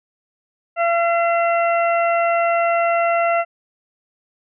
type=harmonic tone; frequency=680 Hz; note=F5; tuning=46 cents flat; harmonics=1 / 2 / 3 / 4; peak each=-16 / -22 / -26 / -28 dBFS; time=0.76-3.45 s; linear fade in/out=50 ms; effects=none